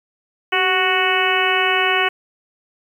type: harmonic tone with a mistuned harmonic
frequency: 370 Hz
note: F#4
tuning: in tune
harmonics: 1 / 2 / 3 / 4 / 5 / 6 / 7 / 8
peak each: -23 / -23 / -23 / -23 / -23 / -23 / -23 / -23 dBFS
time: 0.52-2.09 s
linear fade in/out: 10 ms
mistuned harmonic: 1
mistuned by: +58 cents
effects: 8-bit

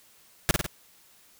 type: noise with echo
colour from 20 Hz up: pink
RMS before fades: -20 dBFS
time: 0.49-0.51 s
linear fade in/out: 0 ms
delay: 51 ms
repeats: 3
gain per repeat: -4 dB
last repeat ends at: 0.663 s
effects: white hiss -58 dBFS RMS until 1.39 s

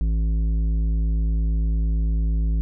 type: tone with tanh clipping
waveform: triangle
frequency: 54.4 Hz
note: A1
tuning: 19 cents flat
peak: -20 dBFS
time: 0.01-2.61 s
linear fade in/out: 0 ms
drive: 14 dB
effects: none

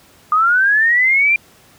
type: linear sweep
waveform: sine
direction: up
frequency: 1210 to 2400 Hz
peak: -10 dBFS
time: 0.32-1.36 s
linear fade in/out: 2 ms
effects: pink hiss -48 dBFS RMS until 1.78 s + high-pass 80 Hz 12 dB/octave

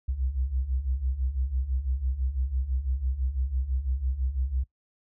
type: beating tone pair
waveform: sine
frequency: 61.1 / 67.1 Hz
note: B1 / C2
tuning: -18 / +44 cents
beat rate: 6 Hz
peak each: -31 / -27 dBFS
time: 0.08-4.64 s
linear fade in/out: 10 ms
effects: noise-tail reverb RT60 0.1 s tail -19 dB re dry

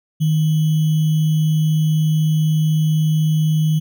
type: tone with sample-and-hold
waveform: sine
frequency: 156 Hz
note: D#3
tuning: 5 cents sharp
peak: -13 dBFS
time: 0.2-3.8 s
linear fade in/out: 20 ms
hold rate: 3150 Hz
effects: none

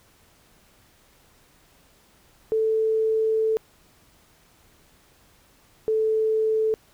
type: tone pair in turn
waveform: sine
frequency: 440.8 / 438.3 Hz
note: A4 / A4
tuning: +3 / -7 cents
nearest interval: unison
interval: 10 cents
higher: first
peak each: -19 dBFS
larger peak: neither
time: 2.52-3.57 / 5.88-6.74 s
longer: first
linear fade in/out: 0 ms
effects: pink hiss -58 dBFS RMS until 6.93 s

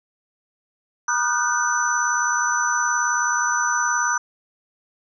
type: tone cluster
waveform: sine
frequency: 962 / 1216 / 1452 / 1531 / 5990 Hz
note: B5 / D#6 / F#6 / G6 / F#8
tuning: -46 / -40 / -33 / -41 / +20 cents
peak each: -25 dBFS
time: 1.08-4.18 s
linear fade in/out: 5 ms
effects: none

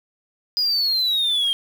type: exponential sweep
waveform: sine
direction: down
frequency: 4978 to 3188 Hz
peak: -15 dBFS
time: 0.57-1.53 s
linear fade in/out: 0 ms
effects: tanh soft clip ceiling -17 dBFS + 7-bit

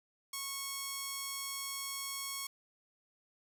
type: tone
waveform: 5% pulse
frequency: 1100 Hz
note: C#6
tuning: 14 cents flat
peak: -26 dBFS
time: 0.33-2.47 s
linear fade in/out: 5 ms
effects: none

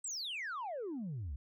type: exponential sweep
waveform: sine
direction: down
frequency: 8330 to 61.2 Hz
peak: -36 dBFS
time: 0.04-1.36 s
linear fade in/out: 5 ms
effects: tanh soft clip ceiling -36 dBFS

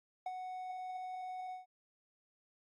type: tone with ADSR envelope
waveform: triangle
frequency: 740 Hz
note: F#5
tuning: in tune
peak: -33 dBFS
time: 0.26-1.66 s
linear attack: 4 ms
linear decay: 36 ms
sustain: -6 dB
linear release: 140 ms
effects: AAC 32 kbps

